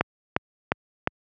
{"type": "click train", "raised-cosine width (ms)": 0.5, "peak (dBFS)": -5, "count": 4, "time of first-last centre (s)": [0.01, 1.074], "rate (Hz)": 2.82, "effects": ["high-pass 80 Hz 12 dB/octave"]}